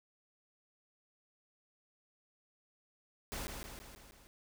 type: noise with echo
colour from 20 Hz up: pink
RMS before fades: -41 dBFS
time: 3.32-3.47 s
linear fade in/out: 0 ms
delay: 160 ms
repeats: 5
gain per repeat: -4 dB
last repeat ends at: 4.27 s
effects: none